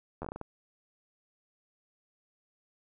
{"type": "slowing click train", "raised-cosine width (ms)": 1, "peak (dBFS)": -24, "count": 8, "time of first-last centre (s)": [0.22, 0.413], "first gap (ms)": 11, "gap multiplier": 1.3, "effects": []}